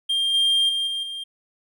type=tone with level steps; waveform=triangle; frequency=3197 Hz; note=G7; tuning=33 cents sharp; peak=-18 / -15 / -20 / -23 / -28 dBFS; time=0.09-1.24 s; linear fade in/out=10 ms; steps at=0.34 / 0.69 / 0.87 / 1.03 s; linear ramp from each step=2 ms; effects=none